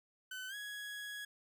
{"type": "tone with pitch glide", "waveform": "30% pulse", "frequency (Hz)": [1513, 1669.1], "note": ["F#6", "G#6"], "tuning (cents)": [38, 8], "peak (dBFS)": -40, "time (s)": [0.31, 1.25], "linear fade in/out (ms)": 5, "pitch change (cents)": 170, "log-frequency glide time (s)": [0.48, 0.55], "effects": []}